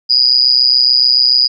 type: tone with amplitude modulation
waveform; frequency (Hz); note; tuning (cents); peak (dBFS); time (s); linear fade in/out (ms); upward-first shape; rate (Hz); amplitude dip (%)
sine; 4902; D#8; -27; -3; 0.09-1.48; 20; sine; 127; 100
effects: none